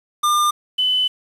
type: tone pair in turn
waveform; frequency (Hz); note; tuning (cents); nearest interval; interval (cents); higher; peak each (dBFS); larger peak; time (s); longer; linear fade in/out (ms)
square / sine; 1202 / 3014; D6 / F#7; +40 / +31; octave + major third; 1591; second; -15; neither; 0.23-0.51 / 0.78-1.08; second; 10
effects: resampled to 32000 Hz + 7-bit